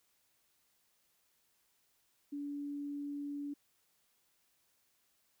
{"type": "tone", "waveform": "sine", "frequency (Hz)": 287, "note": "D4", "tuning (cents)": -40, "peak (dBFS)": -38, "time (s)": [2.32, 3.54], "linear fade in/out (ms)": 10, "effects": ["white hiss -75 dBFS RMS until 5.4 s"]}